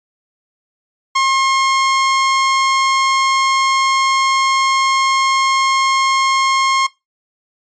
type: tone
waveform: sawtooth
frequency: 1072 Hz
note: C6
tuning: 42 cents sharp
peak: -8 dBFS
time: 1.15-6.87 s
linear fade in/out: 10 ms
effects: noise-tail reverb RT60 0.2 s tail -19 dB re dry + resampled to 16000 Hz